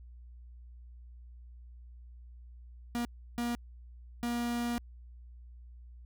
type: tone bursts at uneven times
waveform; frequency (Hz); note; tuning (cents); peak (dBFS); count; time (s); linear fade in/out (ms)
45% pulse; 238.3; A#3; +38; -31; 3; 2.95-3.05 / 3.38-3.55 / 4.23-4.78; 0
effects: added 60 Hz sine -48 dBFS peak until 6.05 s